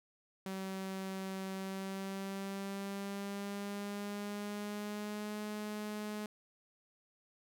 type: tone with pitch glide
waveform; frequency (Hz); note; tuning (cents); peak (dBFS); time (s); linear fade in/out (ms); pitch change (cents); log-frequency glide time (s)
sawtooth; 191.1 to 210.8; G3 to G#3; -44 to +26; -35; 0.46-6.26; 2; +170; 1.51-5.4
effects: none